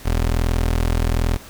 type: tone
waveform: 25% pulse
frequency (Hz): 41.2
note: E1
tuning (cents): 0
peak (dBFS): -13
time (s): 0.05-1.37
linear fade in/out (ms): 10
effects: pink hiss -41 dBFS RMS until 1.49 s